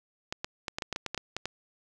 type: clicks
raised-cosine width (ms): 0.2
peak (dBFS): -15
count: 12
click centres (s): 0.325 / 0.445 / 0.682 / 0.785 / 0.822 / 0.927 / 0.961 / 1.063 / 1.146 / 1.177 / 1.366 / 1.456
effects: none